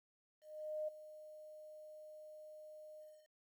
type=tone with ADSR envelope; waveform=sine; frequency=614 Hz; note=D#5; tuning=23 cents flat; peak=-37 dBFS; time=0.41-3.29 s; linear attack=470 ms; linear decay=10 ms; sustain=-15 dB; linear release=290 ms; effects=12-bit